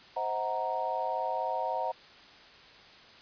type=chord; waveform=sine; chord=C half-diminished seventh; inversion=none; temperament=equal with one note detuned; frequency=523.3 / 636.1 / 740 / 932.3 Hz; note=C5 / Eb5 / Gb5 / Bb5; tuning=0 / +38 / 0 / 0 cents; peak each=-37 / -36 / -34 / -33 dBFS; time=0.16-1.92 s; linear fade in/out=10 ms; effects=white hiss -53 dBFS RMS until 3.21 s + resampled to 11025 Hz